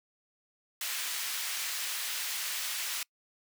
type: high-pass noise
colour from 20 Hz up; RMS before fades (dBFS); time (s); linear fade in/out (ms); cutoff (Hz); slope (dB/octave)
pink; -35; 0.81-3.03; 2; 2000; 12
effects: noise-tail reverb RT60 0.1 s tail -26 dB re dry